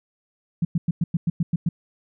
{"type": "tone bursts", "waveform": "sine", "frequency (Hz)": 168.5, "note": "E3", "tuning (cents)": 38, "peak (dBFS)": -17, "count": 9, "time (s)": [0.62, 1.69], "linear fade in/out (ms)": 5, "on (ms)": 30, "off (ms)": 100, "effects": []}